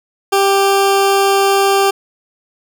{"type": "tone", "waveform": "20% pulse", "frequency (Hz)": 393.6, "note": "G4", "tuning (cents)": 7, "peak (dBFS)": -5, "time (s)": [0.32, 1.91], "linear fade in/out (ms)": 10, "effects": []}